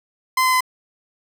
30% pulse tone with pitch steps, 1032 / 1025.5 / 1019 Hz, C6 / C6 / C6, -24 / -35 / -46 cents, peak -12 dBFS, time 0.37-0.607 s, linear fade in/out 5 ms, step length 79 ms, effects 9-bit

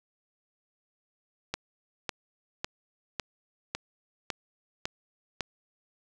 click train, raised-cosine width 0.2 ms, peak -13 dBFS, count 8, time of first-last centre 1.54-5.407 s, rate 1.81 Hz, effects 9-bit

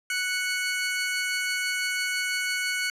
sawtooth tone pair together, 1480 / 2217 Hz, F#6 / C#7, 0 / 0 cents, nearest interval perfect fifth, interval 700 cents, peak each -25 dBFS, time 0.1-2.9 s, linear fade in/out 2 ms, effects low-pass 11000 Hz 12 dB/octave

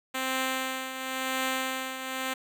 5% pulse tone with tremolo, 261.6 Hz, C4, in tune, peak -15 dBFS, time 0.14-2.34 s, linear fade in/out 10 ms, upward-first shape triangle, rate 0.95 Hz, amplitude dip 65%, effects none

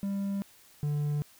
triangle tone pair in turn, 198.2 / 147.16 Hz, G3 / D3, +19 / +4 cents, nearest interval perfect fourth, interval 515 cents, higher first, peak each -27 / -25 dBFS, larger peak second, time 0.03-0.42 / 0.83-1.22 s, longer neither, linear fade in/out 0 ms, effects white hiss -58 dBFS RMS until 1.39 s

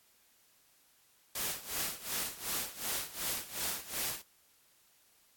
white noise with tremolo, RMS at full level -34 dBFS, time 1.35-4.22 s, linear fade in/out 5 ms, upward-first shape sine, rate 2.7 Hz, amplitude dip 85%, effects white hiss -67 dBFS RMS until 5.36 s + AAC 64 kbps

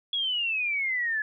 sine exponential sweep, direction down, 3374 to 1697 Hz, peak -25 dBFS, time 0.13-1.22 s, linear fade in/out 2 ms, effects none

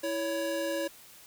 square tone pair together, 329.6 / 559.6 Hz, E4 / C#5, 0 / +16 cents, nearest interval major sixth, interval 916 cents, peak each -35 / -32 dBFS, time 0.03-0.88 s, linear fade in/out 10 ms, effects white hiss -53 dBFS RMS until 1.26 s

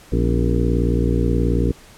harmonic tone with a mistuned harmonic, 58.6 Hz, A#1, 10 cents sharp, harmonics 1 / 2 / 3 / 4 / 5 / 6 / 7 / 8, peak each -19 / -22 / -24 / -25 / -26 / -27 / -27 / -28 dBFS, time 0.12-1.72 s, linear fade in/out 5 ms, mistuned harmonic 4, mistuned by +130 cents, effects pink hiss -46 dBFS RMS until 1.97 s + low-pass 12000 Hz 12 dB/octave

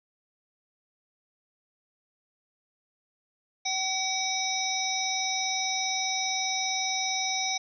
harmonic tone with a mistuned harmonic, 760 Hz, F#5, 46 cents sharp, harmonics 1 / 3 / 5 / 7 / 8, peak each -33 / -33 / -33 / -33 / -33 dBFS, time 3.65-7.58 s, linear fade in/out 10 ms, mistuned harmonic 8, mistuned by -69 cents, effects none

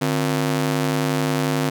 sawtooth ring-modulated tone, 206 Hz, G#3, 14 cents flat, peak -12 dBFS, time 0.01-1.7 s, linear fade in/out 10 ms, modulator 57.4 Hz, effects none

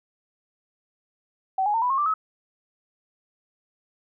sine tone with pitch steps, 763 / 832.1 / 907.4 / 989.5 / 1079 / 1176.7 / 1283.2 Hz, G5 / G#5 / A#5 / B5 / C#6 / D6 / E6, -47 / +3 / -47 / +3 / -47 / +3 / -47 cents, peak -20 dBFS, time 1.58-2.14 s, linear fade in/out 5 ms, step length 80 ms, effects none

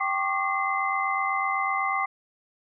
sine tone cluster, 780 / 1098 / 1186 / 2059 Hz, G5 / C#6 / D6 / C7, -9 / -17 / +17 / -28 cents, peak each -29 dBFS, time 0-2.06 s, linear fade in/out 10 ms, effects none

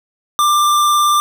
square tone with vibrato, 1186 Hz, D6, 17 cents sharp, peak -11 dBFS, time 0.39-1.2 s, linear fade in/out 0 ms, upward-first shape triangle, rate 18 Hz, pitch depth 11 cents each way, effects none

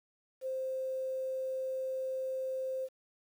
sine tone, 523.3 Hz, C5, in tune, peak -33 dBFS, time 0.41-2.89 s, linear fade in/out 50 ms, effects 10-bit

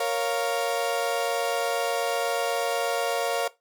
35% pulse chord, Bb minor, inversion none, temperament equal, 466.2 / 554.4 / 698.5 Hz, Bb4 / Db5 / F5, 0 / 0 / 0 cents, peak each -27 dBFS, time 0-3.48 s, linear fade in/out 5 ms, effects noise-tail reverb RT60 0.2 s tail -18 dB re dry

